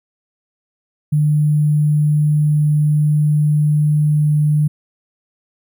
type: tone with sample-and-hold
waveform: sine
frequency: 150.1 Hz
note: D3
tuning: 38 cents sharp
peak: -11 dBFS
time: 1.12-4.68 s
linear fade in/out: 10 ms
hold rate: 11025 Hz
effects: none